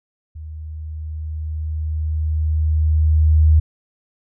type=tone with level ramp; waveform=sine; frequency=77.78 Hz; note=D#2; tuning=in tune; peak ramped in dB=-30 to -8 dBFS; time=0.35-3.6 s; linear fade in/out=10 ms; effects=none